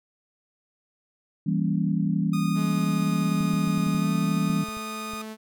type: chord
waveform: sine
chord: E diminished seventh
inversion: none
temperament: equal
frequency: 164.81 / 196 / 233.1 / 277.2 Hz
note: E3 / G3 / Bb3 / Db4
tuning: 0 / 0 / 0 / 0 cents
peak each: -25 / -25 / -31 / -31 dBFS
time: 1.46-4.64 s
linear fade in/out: 10 ms
type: tone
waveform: sawtooth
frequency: 1234 Hz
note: D#6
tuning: 15 cents flat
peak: -30 dBFS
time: 2.33-5.22 s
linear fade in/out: 5 ms
type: tone with pitch glide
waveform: sawtooth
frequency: 212.1 to 218.3 Hz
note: G#3 to A3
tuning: +37 to -13 cents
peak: -31 dBFS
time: 2.54-5.37 s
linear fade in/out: 50 ms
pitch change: +50 cents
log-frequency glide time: 3.97-4.07 s
type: clicks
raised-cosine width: 5 ms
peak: -31 dBFS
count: 10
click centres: 3.409 / 3.537 / 3.677 / 3.78 / 3.868 / 3.949 / 4.499 / 4.687 / 4.77 / 5.136 s
effects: none